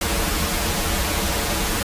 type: noise with comb filter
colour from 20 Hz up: pink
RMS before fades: -22 dBFS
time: 0.01-1.83 s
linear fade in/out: 5 ms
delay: 7.8 ms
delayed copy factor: -1
effects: resampled to 32000 Hz